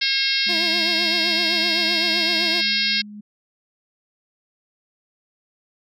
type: harmonic tone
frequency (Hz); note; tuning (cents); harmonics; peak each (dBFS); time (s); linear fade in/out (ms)
540; C#5; -45; 3 / 4 / 5 / 6 / 7 / 8 / 9 / 10; -30 / -26 / -27 / -28 / -26 / -25 / -25 / -28; 0.01-3.02; 10
type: tone with tremolo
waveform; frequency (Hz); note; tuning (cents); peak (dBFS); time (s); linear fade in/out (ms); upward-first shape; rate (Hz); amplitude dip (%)
sine; 208.3; G#3; +5; -33; 0.46-3.21; 10; sine; 3.7; 25
type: tone with vibrato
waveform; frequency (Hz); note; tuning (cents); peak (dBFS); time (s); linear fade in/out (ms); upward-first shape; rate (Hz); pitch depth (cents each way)
25% pulse; 335.4; E4; +30; -24; 0.48-2.62; 20; triangle; 7.8; 100
effects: none